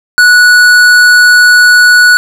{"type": "tone with tanh clipping", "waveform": "triangle", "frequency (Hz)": 1471, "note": "F#6", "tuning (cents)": -11, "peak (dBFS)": -3, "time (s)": [0.18, 2.17], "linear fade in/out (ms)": 0, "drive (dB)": 18, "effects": []}